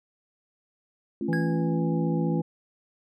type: chord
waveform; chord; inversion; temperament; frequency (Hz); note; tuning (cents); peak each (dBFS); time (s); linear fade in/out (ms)
sine; A augmented; none; just; 220 / 275 / 343.8; A3 / C#4 / E#4; 0 / -14 / -27; -31; 1.21-2.41; 2
type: harmonic tone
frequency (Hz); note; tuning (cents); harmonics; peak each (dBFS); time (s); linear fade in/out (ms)
164.81; E3; 0; 1 / 3 / 5; -25 / -35 / -39; 1.28-2.42; 10
type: tone with exponential decay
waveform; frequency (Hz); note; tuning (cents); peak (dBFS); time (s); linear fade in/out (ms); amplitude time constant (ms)
triangle; 1646; G#6; -16; -26; 1.33-1.79; 0; 98
effects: none